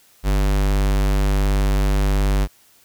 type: tone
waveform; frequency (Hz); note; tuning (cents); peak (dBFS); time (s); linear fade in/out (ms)
square; 49.32; G1; +11; -16; 0.23-2.48; 50
effects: white hiss -54 dBFS RMS until 2.84 s